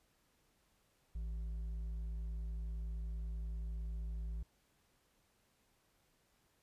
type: tone with hard clipping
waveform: sine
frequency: 55.3 Hz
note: A1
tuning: 9 cents sharp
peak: -40 dBFS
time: 1.15-4.43 s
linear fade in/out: 5 ms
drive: 4 dB
effects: pink hiss -75 dBFS RMS until 6.62 s + resampled to 32000 Hz